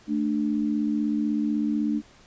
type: tone pair together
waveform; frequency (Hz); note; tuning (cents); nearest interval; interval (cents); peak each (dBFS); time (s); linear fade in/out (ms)
sine; 220 / 296.1; A3 / D4; 0 / +14; perfect fourth; 514; -25 / -25; 0.07-2.02; 50
effects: pink hiss -54 dBFS RMS until 2.26 s + resampled to 16000 Hz